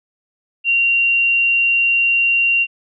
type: tone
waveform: sine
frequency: 2760 Hz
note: F7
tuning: 21 cents flat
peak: -12 dBFS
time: 0.64-2.67 s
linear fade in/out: 50 ms
effects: none